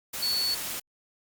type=tone in noise; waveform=sine; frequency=4435 Hz; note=C#8; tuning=in tune; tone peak=-25 dBFS; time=0.22-0.55 s; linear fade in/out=10 ms; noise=white; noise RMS=-34 dBFS; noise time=0.13-0.8 s; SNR=+6 dB; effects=Opus 48 kbps